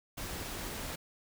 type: noise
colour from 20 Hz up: pink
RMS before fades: -40 dBFS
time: 0.17-0.96 s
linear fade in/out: 10 ms
effects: none